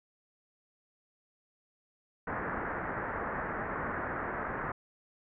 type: low-pass noise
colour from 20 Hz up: white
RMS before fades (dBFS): -36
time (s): 2.27-4.72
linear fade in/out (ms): 5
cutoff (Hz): 1800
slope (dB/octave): 48
effects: none